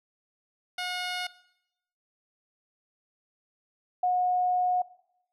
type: tone pair in turn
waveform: 10% pulse / sine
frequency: 723 / 725.8 Hz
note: F#5 / F#5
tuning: -40 / -34 cents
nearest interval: unison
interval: 6 cents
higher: second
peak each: -22 / -22 dBFS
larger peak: neither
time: 0.78-1.27 / 4.03-4.82 s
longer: second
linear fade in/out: 5 ms
effects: noise-tail reverb RT60 0.8 s tail -19 dB re dry + low-pass 8000 Hz 12 dB/octave